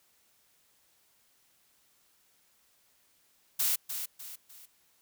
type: noise with echo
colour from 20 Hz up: blue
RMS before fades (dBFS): -28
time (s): 3.59-3.76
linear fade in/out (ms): 10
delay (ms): 300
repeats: 3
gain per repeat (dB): -8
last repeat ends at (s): 4.66
effects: white hiss -68 dBFS RMS until 5.01 s